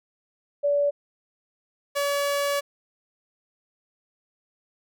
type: tone pair in turn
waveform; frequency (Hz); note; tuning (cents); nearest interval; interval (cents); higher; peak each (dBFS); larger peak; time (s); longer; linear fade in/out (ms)
sine / sawtooth; 575 / 568.7; D5 / C#5; -37 / +44; unison; 19; first; -19; neither; 0.63-0.91 / 1.95-2.61; second; 20
effects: none